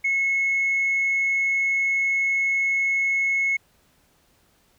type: tone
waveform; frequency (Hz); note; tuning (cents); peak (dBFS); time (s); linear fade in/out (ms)
sine; 2184; C#7; -26; -18; 0.04-3.57; 10
effects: tanh soft clip ceiling -16 dBFS + pink hiss -62 dBFS RMS until 4.78 s